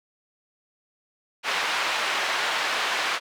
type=band-pass noise; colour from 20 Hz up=pink; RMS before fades=-26 dBFS; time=1.43-3.2 s; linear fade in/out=50 ms; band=960 to 3600 Hz; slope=12 dB/octave; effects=none